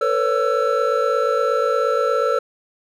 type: tone cluster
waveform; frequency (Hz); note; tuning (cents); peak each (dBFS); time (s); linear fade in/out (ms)
triangle; 453.6 / 502 / 559 / 1334; A#4 / B4 / C#5 / E6; -47 / +28 / +14 / +20; -20; 0.01-2.39; 5
effects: none

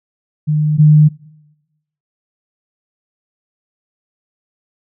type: tone pair in turn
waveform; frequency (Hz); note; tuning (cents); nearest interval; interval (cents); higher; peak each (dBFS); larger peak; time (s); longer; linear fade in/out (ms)
sine; 151.8 / 151.8; D#3 / D#3; -42 / -42; unison; 0; neither; -11 / -4; second; 0.47-0.78 / 0.78-1.09; neither; 20
effects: noise-tail reverb RT60 1.0 s tail -23 dB re dry

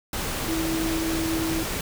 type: tone in noise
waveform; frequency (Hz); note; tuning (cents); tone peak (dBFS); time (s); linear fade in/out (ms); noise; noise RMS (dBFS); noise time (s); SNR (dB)
sine; 324.7; E4; -26; -25; 0.48-1.63; 2; pink; -29; 0.13-1.81; +1
effects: none

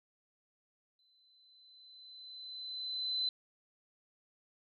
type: tone with exponential growth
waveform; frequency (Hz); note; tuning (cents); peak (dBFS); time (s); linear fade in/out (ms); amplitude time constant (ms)
sine; 4034; B7; +36; -30; 0.99-3.29; 2; 500
effects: none

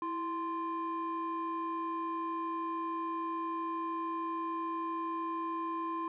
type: tone pair together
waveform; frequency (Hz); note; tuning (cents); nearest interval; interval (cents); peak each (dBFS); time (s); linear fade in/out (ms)
sine; 329.6 / 1041.9; E4 / C6; 0 / -8; octave + minor sixth; 1992; -36 / -33; 0.02-6.08; 2
effects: tanh soft clip ceiling -30 dBFS

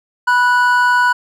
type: tone pair together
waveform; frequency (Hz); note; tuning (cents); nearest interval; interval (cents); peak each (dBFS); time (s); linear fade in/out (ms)
triangle; 983.6 / 1476; B5 / F#6; -7 / -5; perfect fifth; 702; -11; 0.27-1.13; 10
effects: none

